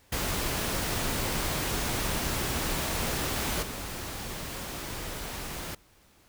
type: noise with level steps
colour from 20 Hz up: pink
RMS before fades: -30 / -37 dBFS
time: 0.12-5.75 s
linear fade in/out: 5 ms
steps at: 3.62 s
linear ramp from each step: 10 ms
effects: pink hiss -61 dBFS RMS until 6.28 s